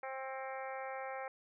harmonic tone with a mistuned harmonic, 265.1 Hz, C4, 23 cents sharp, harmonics 2 / 3 / 4 / 5 / 6 / 7 / 8 / 9, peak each -44 / -44 / -51 / -50 / -53 / -52 / -53 / -55 dBFS, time 0.03-1.28 s, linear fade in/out 2 ms, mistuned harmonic 9, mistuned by -46 cents, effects none

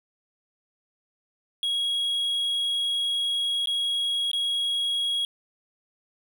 triangle tone with dropouts, 3310 Hz, G#7, 6 cents flat, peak -22 dBFS, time 1.63-5.25 s, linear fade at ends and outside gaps 1 ms, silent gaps 3.658-3.672 / 4.315-4.332 s, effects none

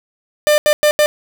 45% pulse tone bursts at uneven times, 598 Hz, D5, 31 cents sharp, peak -9 dBFS, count 4, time 0.47-0.58 / 0.66-0.73 / 0.83-0.91 / 0.99-1.06 s, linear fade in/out 0 ms, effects none

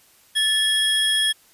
square tone pair together, 1749 / 3305 Hz, A6 / G#7, -11 / -9 cents, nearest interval major seventh, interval 1102 cents, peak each -25 / -19 dBFS, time 0.35-1.33 s, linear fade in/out 20 ms, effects white hiss -55 dBFS RMS until 1.53 s + resampled to 32000 Hz

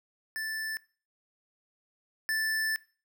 square tone pair in turn, 1760 / 1760 Hz, A6 / A6, 0 / 0 cents, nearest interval unison, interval 0 cents, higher neither, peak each -33 / -28 dBFS, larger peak second, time 0.36-0.77 / 2.29-2.76 s, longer second, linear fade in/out 0 ms, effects noise-tail reverb RT60 0.4 s tail -22 dB re dry

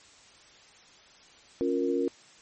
sine chord, Bb minor, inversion first, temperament equal with one note detuned, 277.2 / 352.5 / 466.2 Hz, Db4 / F4 / Bb4, 0 / +16 / 0 cents, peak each -29 dBFS, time 1.61-2.08 s, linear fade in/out 0 ms, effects white hiss -55 dBFS RMS until 2.41 s + MP3 32 kbps

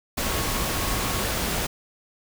sine tone in noise, 1100 Hz, C#6, 14 cents flat, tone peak -36 dBFS, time 0.23-1.23 s, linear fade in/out 10 ms, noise pink, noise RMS -26 dBFS, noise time 0.17-1.67 s, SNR -13 dB, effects none

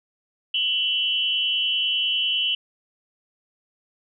sine tone with amplitude modulation, 2976 Hz, F#7, 9 cents sharp, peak -16 dBFS, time 0.54-2.55 s, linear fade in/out 5 ms, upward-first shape sine, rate 250 Hz, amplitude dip 90%, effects none

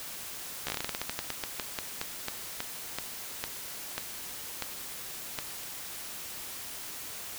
slowing click train, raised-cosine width 0.2 ms, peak -14 dBFS, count 25, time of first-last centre 0.67-5.388 s, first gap 14 ms, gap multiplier 1.19, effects white hiss -41 dBFS RMS until 7.38 s

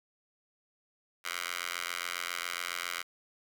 10% pulse tone with high-pass filter, 87.31 Hz, F2, in tune, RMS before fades -37 dBFS, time 1.24-3.03 s, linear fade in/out 20 ms, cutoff 1700 Hz, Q 1.4, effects 10-bit

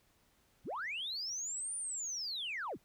sine linear two-way sweep, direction up then down, 32.98 to 9397 to 32.98 Hz, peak -36 dBFS, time 0.64-2.78 s, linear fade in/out 50 ms, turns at 1.76 s, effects tanh soft clip ceiling -33 dBFS + pink hiss -71 dBFS RMS until 2.84 s

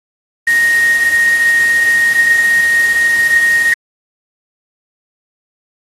sine tone in noise, 1864.7 Hz, A#6, in tune, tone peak -8 dBFS, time 0.47-3.74 s, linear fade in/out 5 ms, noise white, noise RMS -25 dBFS, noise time 0.47-3.74 s, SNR +14 dB, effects AAC 32 kbps

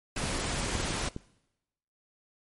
pink noise, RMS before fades -32 dBFS, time 0.16-1.09 s, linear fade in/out 5 ms
clicks, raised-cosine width 3 ms, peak -22 dBFS, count 7, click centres 0.24 / 0.362 / 0.753 / 0.801 / 0.907 / 1.076 / 1.164 s
effects noise-tail reverb RT60 0.9 s tail -21 dB re dry + MP3 48 kbps

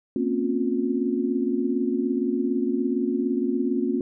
sine tone cluster, 231.3 / 258 / 275.4 / 357 Hz, A#3 / C4 / C#4 / F4, -13 / -24 / -11 / +38 cents, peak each -27 dBFS, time 0.16-4.01 s, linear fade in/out 2 ms, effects none

